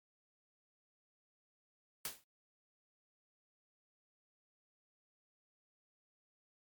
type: noise with exponential decay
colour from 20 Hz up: white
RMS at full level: -37 dBFS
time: 2.05-2.24 s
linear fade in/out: 2 ms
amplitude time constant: 41 ms
effects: MP3 96 kbps